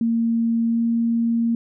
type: tone with pitch glide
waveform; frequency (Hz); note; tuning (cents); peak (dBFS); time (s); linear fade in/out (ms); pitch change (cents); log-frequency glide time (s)
sine; 230 to 231.6; A#3 to A#3; -23 to -11; -17; 0.01-1.55; 2; +12; 0.67-0.8
effects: none